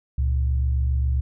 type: tone pair together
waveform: sine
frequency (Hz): 69.3 / 116.68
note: C#2 / A#2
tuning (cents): 0 / +2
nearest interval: major sixth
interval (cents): 902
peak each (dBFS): -19 / -28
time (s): 0.18-1.21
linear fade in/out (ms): 5
effects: none